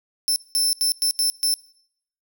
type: tone bursts at uneven times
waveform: 25% pulse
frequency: 5320 Hz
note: E8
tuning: 15 cents sharp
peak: -13 dBFS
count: 6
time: 0.28-0.36 / 0.55-0.73 / 0.81-0.92 / 1.02-1.11 / 1.19-1.3 / 1.43-1.54 s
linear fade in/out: 0 ms
effects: noise-tail reverb RT60 0.7 s tail -22 dB re dry